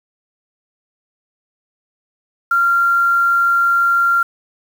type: tone with quantisation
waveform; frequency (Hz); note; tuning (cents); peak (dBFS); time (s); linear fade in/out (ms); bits
sine; 1383; F6; -17; -11; 2.51-4.23; 5; 6
effects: none